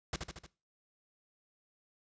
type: noise with echo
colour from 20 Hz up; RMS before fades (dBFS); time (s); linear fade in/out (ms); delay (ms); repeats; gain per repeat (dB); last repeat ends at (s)
pink; -35; 0.13-0.16; 2; 76; 4; -4; 0.464
effects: noise-tail reverb RT60 0.3 s tail -19 dB re dry + resampled to 16000 Hz